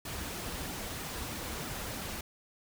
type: noise with flanger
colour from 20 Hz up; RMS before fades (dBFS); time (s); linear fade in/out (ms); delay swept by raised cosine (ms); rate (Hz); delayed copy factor
pink; -39; 0.05-2.21; 5; 1.8 to 7.6; 3.1; -0.6
effects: none